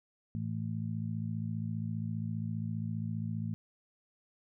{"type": "harmonic tone", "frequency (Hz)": 55, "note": "A1", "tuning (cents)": 0, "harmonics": [2, 3, 4], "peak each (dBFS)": [-36, -38, -39], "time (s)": [0.35, 3.54], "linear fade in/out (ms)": 0, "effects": []}